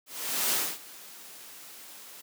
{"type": "noise with ADSR envelope", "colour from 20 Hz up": "white", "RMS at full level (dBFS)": -26, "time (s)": [0.06, 2.22], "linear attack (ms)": 470, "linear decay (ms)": 250, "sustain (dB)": -21, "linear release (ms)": 16, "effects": ["high-pass 200 Hz 12 dB/octave"]}